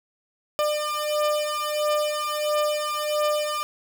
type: beating tone pair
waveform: 30% pulse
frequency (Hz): 599 / 600.5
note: D5 / D5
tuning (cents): +34 / +38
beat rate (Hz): 1.5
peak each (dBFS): -23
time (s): 0.59-3.63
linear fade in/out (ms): 0
effects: none